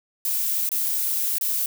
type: noise with dropouts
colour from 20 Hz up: violet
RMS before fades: -24 dBFS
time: 0.25-1.66 s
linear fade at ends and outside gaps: 1 ms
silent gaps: 0.691-0.717 / 1.383-1.411 s
effects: none